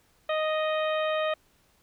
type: harmonic tone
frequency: 622.3 Hz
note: D#5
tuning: in tune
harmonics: 1 / 2 / 3 / 4 / 5 / 6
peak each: -26 / -32 / -36 / -38 / -40 / -42 dBFS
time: 0.29-1.34 s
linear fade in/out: 5 ms
effects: pink hiss -65 dBFS RMS until 1.82 s